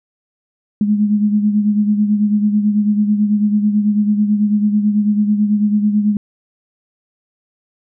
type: beating tone pair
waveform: sine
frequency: 207.7 / 216.8 Hz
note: G#3 / A3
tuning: 0 / -25 cents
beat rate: 9.1 Hz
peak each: -12 / -20 dBFS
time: 0.81-6.17 s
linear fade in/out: 2 ms
effects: none